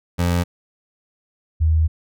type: tone pair in turn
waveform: 25% pulse / sine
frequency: 87.31 / 79.46 Hz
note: F2 / D#2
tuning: 0 / +37 cents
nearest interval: major second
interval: 163 cents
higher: first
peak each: -13 dBFS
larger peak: neither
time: 0.18-0.44 / 1.6-1.88 s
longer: second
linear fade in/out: 20 ms
effects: none